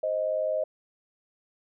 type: tone pair together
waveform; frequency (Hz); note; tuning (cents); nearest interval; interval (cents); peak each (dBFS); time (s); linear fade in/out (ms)
sine; 523.3 / 623; C5 / D#5; 0 / +2; minor third; 302; -30 / -26; 0.03-0.64; 5
effects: none